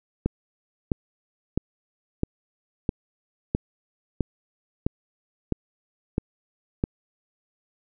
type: click train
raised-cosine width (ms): 3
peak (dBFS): -9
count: 11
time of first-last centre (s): 0.26-6.839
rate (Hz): 1.52
effects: none